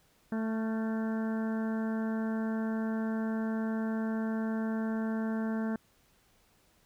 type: harmonic tone with a mistuned harmonic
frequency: 221.3 Hz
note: A3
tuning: 10 cents sharp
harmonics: 1 / 2 / 3 / 4 / 5 / 6 / 7 / 8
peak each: -30 / -41 / -43 / -47 / -50 / -50 / -47 / -52 dBFS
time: 0.32-5.76 s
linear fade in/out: 2 ms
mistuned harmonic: 6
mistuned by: +60 cents
effects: pink hiss -67 dBFS RMS until 6.85 s